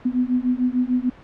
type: beating tone pair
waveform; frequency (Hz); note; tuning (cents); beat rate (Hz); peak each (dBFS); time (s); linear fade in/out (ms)
sine; 246.9 / 253.6; B3 / B3; 0 / +46; 6.7; -21; 0.05-1.1; 10
effects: pink hiss -45 dBFS RMS until 1.23 s + low-pass 2000 Hz 12 dB/octave